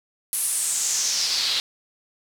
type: noise with band-pass filter sweep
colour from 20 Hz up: pink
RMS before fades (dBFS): -24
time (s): 0.33-1.6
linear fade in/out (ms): 0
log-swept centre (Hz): 11000 to 3800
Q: 3.7
effects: none